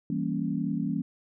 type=chord; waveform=sine; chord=E diminished seventh; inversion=none; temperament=equal; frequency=164.81 / 196 / 233.1 / 277.2 Hz; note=E3 / G3 / Bb3 / Db4; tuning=0 / 0 / 0 / 0 cents; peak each=-32 dBFS; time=0.1-1.02 s; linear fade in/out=2 ms; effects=none